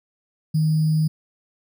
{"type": "tone with sample-and-hold", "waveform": "sine", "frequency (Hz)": 156.2, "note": "D#3", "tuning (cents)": 7, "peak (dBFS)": -16, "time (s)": [0.54, 1.08], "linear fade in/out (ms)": 10, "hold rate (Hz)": 4900, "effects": []}